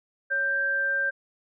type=tone pair together; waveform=sine; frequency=557 / 1575.4 Hz; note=C#5 / G6; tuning=+8 / +8 cents; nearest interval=octave + tritone; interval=1800 cents; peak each=-35 / -23 dBFS; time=0.3-1.11 s; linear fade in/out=20 ms; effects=none